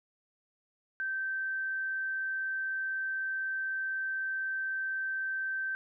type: tone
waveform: sine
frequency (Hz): 1554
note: G6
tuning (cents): -16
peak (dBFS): -31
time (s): 1-5.75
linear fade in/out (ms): 0
effects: none